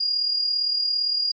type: tone with amplitude modulation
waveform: sine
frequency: 4842 Hz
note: D#8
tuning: 48 cents flat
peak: -18 dBFS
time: 0-1.32 s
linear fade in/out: 10 ms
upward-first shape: sine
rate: 37.6 Hz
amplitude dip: 50%
effects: MP3 48 kbps